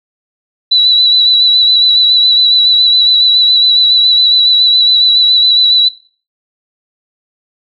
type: tone with vibrato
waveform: sine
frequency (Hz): 3951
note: B7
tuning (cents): 0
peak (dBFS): -5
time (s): 0.71-5.89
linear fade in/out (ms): 10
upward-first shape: sine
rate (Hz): 7.2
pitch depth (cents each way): 30
effects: noise-tail reverb RT60 0.4 s tail -18 dB re dry